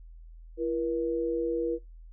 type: tone pair together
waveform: sine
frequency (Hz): 337.9 / 478.3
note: E4 / A#4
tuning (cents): +43 / +44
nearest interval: tritone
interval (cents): 601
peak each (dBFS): -30 / -29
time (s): 0.57-1.79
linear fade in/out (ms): 50
effects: noise-tail reverb RT60 0.2 s tail -23 dB re dry + added 41 Hz sine -45 dBFS peak until 2.12 s